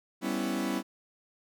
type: chord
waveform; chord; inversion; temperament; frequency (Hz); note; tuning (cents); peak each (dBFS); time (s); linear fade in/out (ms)
40% pulse; C# half-diminished seventh; second; equal; 196 / 246.9 / 277.2 / 329.6; G3 / B3 / C#4 / E4; 0 / 0 / 0 / 0; -34; 0.21-0.83; 50
effects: none